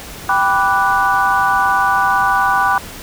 sine chord, G major seventh, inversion none, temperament equal with one note detuned, 784 / 987.8 / 1169.9 / 1480 Hz, G5 / B5 / D6 / F#6, 0 / 0 / -7 / 0 cents, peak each -17 dBFS, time 0.29-2.78 s, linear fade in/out 2 ms, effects pink hiss -32 dBFS RMS until 3.02 s

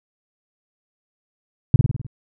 sine tone with echo, 127.4 Hz, C3, 46 cents flat, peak -5 dBFS, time 1.74-1.76 s, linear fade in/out 2 ms, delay 51 ms, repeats 6, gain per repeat -4 dB, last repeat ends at 2.066 s, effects none

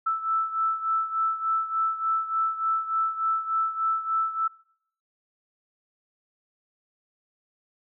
sine beating tone pair, 1318.5 / 1321.9 Hz, E6 / E6, 0 / +4 cents, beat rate 3.4 Hz, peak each -25 / -29 dBFS, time 0.06-4.48 s, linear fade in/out 10 ms, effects noise-tail reverb RT60 0.7 s tail -25 dB re dry

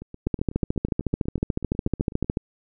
two click trains, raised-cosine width 3 ms, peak -9 / -24 dBFS, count 30 / 19, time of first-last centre 0.27-2.371 / 0.02-2.245 s, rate 13.8 / 8.09 Hz, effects none

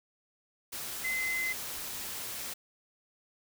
sine tone in noise, 2052 Hz, C7, 34 cents flat, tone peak -30 dBFS, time 1.04-1.53 s, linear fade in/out 10 ms, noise white, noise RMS -39 dBFS, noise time 0.72-2.54 s, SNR +6 dB, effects none

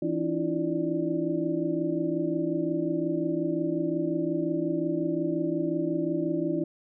sine tone cluster, 165.9 / 280.8 / 317.5 / 343.1 / 589 Hz, E3 / C#4 / D#4 / F4 / D5, +11 / +22 / +35 / -31 / +5 cents, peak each -34 / -33 / -29 / -30 / -35 dBFS, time 0.02-6.64 s, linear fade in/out 5 ms, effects none

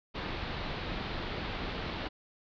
pink low-pass noise, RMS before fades -37 dBFS, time 0.14-2.09 s, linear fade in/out 20 ms, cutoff 4400 Hz, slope 48 dB/octave, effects none

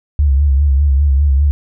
sine tone with vibrato, 70.2 Hz, C#2, 22 cents sharp, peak -8 dBFS, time 0.19-1.51 s, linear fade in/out 0 ms, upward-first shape sine, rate 5 Hz, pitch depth 83 cents each way, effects none

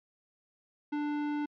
sine tone with tanh clipping, 295 Hz, D4, 8 cents sharp, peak -32 dBFS, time 0.92-1.46 s, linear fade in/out 10 ms, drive 16 dB, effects MP3 96 kbps

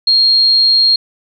sine tone, 4240 Hz, C8, 22 cents sharp, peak -7 dBFS, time 0.07-0.96 s, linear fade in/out 5 ms, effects none

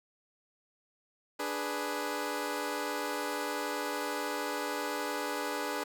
15% pulse chord, G# diminished, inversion second, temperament equal, 293.7 / 415.3 / 493.9 Hz, D4 / G#4 / B4, 0 / 0 / 0 cents, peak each -31 dBFS, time 1.39-5.84 s, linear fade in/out 10 ms, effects none

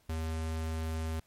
square tone, 80.2 Hz, E2, 47 cents flat, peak -33 dBFS, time 0.09-1.2 s, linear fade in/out 5 ms, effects pink hiss -68 dBFS RMS until 1.26 s + MP3 64 kbps

